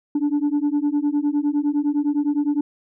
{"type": "beating tone pair", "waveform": "sine", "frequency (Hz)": [287, 296.8], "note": ["D4", "D4"], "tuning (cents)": [-40, 18], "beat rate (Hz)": 9.8, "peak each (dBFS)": -19, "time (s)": [0.15, 2.61], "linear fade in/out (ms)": 5, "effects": ["tanh soft clip ceiling -15 dBFS"]}